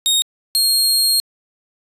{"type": "tone pair in turn", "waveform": "sawtooth", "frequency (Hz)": [3729, 4245], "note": ["A#7", "C8"], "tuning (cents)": [0, 24], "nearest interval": "major second", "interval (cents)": 224, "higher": "second", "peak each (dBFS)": -10, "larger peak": "neither", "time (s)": [[0.06, 0.22], [0.55, 1.2]], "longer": "second", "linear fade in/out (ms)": 0, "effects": ["resampled to 32000 Hz"]}